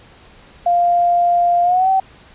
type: tone with pitch glide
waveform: sine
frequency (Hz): 698.5 to 766.1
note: F5 to G5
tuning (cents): 0 to -40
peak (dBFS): -11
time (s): 0.66-2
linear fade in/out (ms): 5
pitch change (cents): +160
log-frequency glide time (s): 1.63-1.89
effects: pink hiss -45 dBFS RMS until 2.34 s + resampled to 8000 Hz